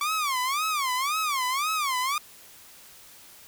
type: tone with vibrato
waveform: sawtooth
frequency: 1134 Hz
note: C#6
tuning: 39 cents sharp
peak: -21 dBFS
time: 0.01-2.18 s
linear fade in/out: 2 ms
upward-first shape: sine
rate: 1.9 Hz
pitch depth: 220 cents each way
effects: white hiss -50 dBFS RMS until 3.47 s